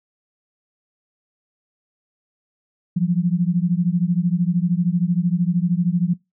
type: beating tone pair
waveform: sine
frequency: 170 / 183 Hz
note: F3 / F#3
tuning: -46 / -19 cents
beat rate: 13 Hz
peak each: -19 dBFS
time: 2.96-6.14 s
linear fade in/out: 10 ms
effects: noise-tail reverb RT60 0.2 s tail -22 dB re dry